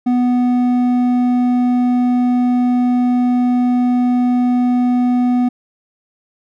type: tone with hard clipping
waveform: sine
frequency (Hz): 246.9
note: B3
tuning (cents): 0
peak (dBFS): -13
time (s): 0.06-5.49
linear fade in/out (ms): 10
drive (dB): 6
effects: none